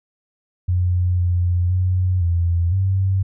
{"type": "tone with pitch steps", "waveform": "sine", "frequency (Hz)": [89.7, 88.5, 91.7, 85.7, 95.7], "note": ["F2", "F2", "F#2", "F2", "G2"], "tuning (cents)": [47, 23, -15, -32, -41], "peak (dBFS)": -15, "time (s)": [0.68, 3.23], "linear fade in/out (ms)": 10, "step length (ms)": 510, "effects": []}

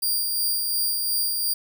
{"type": "tone with tremolo", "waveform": "10% pulse", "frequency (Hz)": 4779, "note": "D8", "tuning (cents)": 29, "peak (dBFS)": -14, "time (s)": [0.02, 1.54], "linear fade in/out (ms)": 10, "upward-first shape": "sine", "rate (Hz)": 2.8, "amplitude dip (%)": 30, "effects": ["9-bit"]}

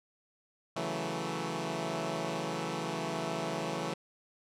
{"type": "chord", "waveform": "10% pulse", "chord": "F# minor seventh", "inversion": "second", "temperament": "equal", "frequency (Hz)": [138.59, 164.81, 185, 220], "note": ["C#3", "E3", "F#3", "A3"], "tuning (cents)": [0, 0, 0, 0], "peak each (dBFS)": [-33, -28, -32, -31], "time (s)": [0.76, 3.94], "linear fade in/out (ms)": 5, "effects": ["low-pass 8000 Hz 12 dB/octave"]}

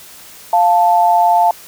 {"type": "tone pair together", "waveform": "sine", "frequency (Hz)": [698.5, 880.1], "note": ["F5", "A5"], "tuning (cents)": [0, 0], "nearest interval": "major third", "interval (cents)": 400, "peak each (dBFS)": -11, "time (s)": [0.53, 1.51], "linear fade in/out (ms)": 2, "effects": ["white hiss -38 dBFS RMS until 1.67 s"]}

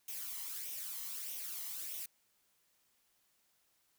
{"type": "noise with flanger", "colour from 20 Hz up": "blue", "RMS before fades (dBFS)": -43, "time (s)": [0.08, 2.06], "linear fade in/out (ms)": 5, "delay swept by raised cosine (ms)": [0.33, 1], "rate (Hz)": 1.6, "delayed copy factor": 0.55, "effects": ["white hiss -75 dBFS RMS until 3.98 s"]}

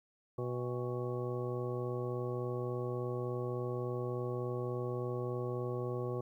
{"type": "harmonic tone with a mistuned harmonic", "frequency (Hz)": 123.47, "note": "B2", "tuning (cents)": 0, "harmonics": [1, 2, 3, 4, 5, 6, 7, 9], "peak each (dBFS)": [-38, -47, -39, -41, -48, -56, -52, -48], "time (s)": [0.38, 6.21], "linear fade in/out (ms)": 5, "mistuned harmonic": 7, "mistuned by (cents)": -80, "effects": ["12-bit"]}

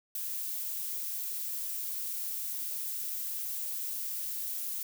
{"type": "noise", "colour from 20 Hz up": "violet", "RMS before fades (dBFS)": -36, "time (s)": [0.15, 4.83], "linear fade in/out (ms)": 2, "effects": []}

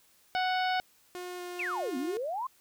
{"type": "harmonic tone", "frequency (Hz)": 740, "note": "F#5", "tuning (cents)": 0, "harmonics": [1, 2, 3, 4, 5, 6, 7], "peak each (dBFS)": [-28, -34, -38, -40, -42, -44, -45], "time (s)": [0.35, 0.8], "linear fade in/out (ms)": 0}
{"type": "tone with vibrato", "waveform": "sawtooth", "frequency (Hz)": 357.6, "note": "F4", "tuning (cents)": 41, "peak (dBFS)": -34, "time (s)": [1.15, 2.17], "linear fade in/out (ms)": 0, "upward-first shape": "square", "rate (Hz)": 2.1, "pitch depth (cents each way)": 8}
{"type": "exponential two-way sweep", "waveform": "sine", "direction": "down then up", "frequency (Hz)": [2794, 246.4, 1096], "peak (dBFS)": -31, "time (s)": [1.59, 2.47], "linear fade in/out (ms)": 5, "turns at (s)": 1.97}
{"effects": ["white hiss -64 dBFS RMS until 2.6 s"]}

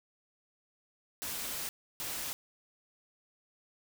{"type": "noise bursts at uneven times", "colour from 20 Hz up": "white", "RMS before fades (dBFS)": -38, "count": 2, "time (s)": [[1.22, 1.69], [2, 2.33]], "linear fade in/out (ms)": 0, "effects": []}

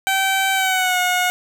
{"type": "tone with pitch glide", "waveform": "15% pulse", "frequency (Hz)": [772, 724.5], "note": ["G5", "F#5"], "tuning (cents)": [-27, -37], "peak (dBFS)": -10, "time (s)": [0.07, 1.3], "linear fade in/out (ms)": 0, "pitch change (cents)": -110, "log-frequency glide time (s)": [0.54, 0.99], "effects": []}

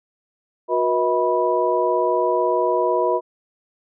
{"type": "tone cluster", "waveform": "sine", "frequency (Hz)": [364.2, 482.1, 638, 981], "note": ["F#4", "B4", "D#5", "B5"], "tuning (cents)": [-27, -42, 43, -12], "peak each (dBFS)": -22, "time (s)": [0.68, 3.21], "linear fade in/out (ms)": 50, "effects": []}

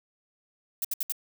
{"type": "noise bursts", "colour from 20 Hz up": "violet", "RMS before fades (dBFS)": -29, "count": 4, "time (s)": [0.82, 1.122], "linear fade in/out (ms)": 2, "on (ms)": 26, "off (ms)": 66, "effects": []}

